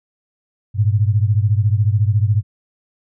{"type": "beating tone pair", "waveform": "sine", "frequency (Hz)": [100.9, 114.9], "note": ["G#2", "A#2"], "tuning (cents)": [-49, -25], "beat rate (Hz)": 14, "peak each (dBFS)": [-14, -17], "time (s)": [0.74, 2.43], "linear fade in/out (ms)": 50, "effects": []}